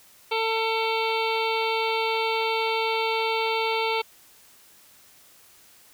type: harmonic tone with a mistuned harmonic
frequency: 448.1 Hz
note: A4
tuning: 32 cents sharp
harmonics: 1 / 2 / 3 / 5 / 6 / 7 / 8 / 9 / 10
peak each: -27 / -27 / -34 / -31 / -33 / -37 / -36 / -39 / -39 dBFS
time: 0.31-4.02 s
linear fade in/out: 10 ms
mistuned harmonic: 9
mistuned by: -23 cents
effects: white hiss -54 dBFS RMS until 5.93 s